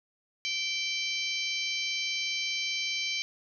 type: harmonic tone with a mistuned harmonic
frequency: 775 Hz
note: G5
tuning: 20 cents flat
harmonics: 3 / 4 / 5 / 6 / 7 / 8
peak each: -33 / -35 / -37 / -39 / -40 / -41 dBFS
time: 0.45-3.22 s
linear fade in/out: 0 ms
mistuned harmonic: 5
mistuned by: +63 cents
effects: none